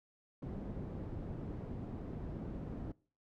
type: low-pass noise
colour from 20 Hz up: white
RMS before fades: -43 dBFS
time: 0.42-2.92 s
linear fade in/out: 5 ms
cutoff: 240 Hz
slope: 12 dB/octave
effects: noise-tail reverb RT60 0.4 s tail -22 dB re dry